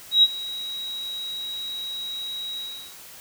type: tone with ADSR envelope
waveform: sine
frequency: 3837 Hz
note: A#7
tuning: 49 cents sharp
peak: -10 dBFS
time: 0.11-2.96 s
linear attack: 120 ms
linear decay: 39 ms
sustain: -19 dB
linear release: 390 ms
effects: white hiss -44 dBFS RMS until 3.2 s